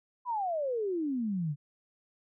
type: exponential sweep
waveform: sine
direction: down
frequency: 1020 to 138.59 Hz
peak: -29 dBFS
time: 0.25-1.56 s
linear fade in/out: 50 ms
effects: none